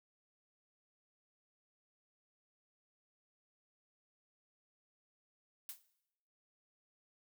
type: noise with exponential decay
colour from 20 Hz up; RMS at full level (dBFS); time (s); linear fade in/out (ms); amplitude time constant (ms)
blue; -41; 5.69-5.82; 1; 28
effects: noise-tail reverb RT60 0.8 s tail -17 dB re dry